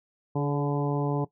harmonic tone with a mistuned harmonic, 144.2 Hz, D3, 31 cents flat, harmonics 1 / 2 / 3 / 4 / 5 / 6 / 7, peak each -26 / -30 / -31 / -37 / -38 / -37 / -40 dBFS, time 0.35-1.25 s, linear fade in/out 10 ms, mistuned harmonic 3, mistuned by -21 cents, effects noise-tail reverb RT60 0.1 s tail -17 dB re dry

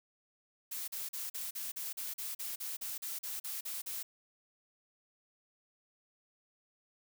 blue noise bursts, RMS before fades -40 dBFS, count 16, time 0.71-4.03 s, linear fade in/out 10 ms, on 170 ms, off 40 ms, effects none

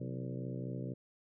harmonic tone with a mistuned harmonic, 64.2 Hz, C2, 32 cents flat, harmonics 2 / 3 / 4 / 5 / 6 / 7 / 8 / 9, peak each -40 / -44 / -46 / -48 / -50 / -51 / -52 / -53 dBFS, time 0-0.94 s, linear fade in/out 10 ms, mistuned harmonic 3, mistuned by -100 cents, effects none

